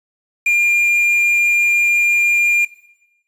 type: tone with quantisation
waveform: triangle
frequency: 2402 Hz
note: D7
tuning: 38 cents sharp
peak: -10 dBFS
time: 0.46-2.65 s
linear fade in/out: 5 ms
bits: 6
effects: noise-tail reverb RT60 1.0 s tail -18 dB re dry + resampled to 32000 Hz